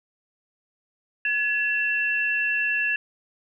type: tone pair together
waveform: sine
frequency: 1697.7 / 2695 Hz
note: G#6 / E7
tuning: +38 / +38 cents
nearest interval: minor sixth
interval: 800 cents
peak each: -24 dBFS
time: 1.25-2.96 s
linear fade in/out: 2 ms
effects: none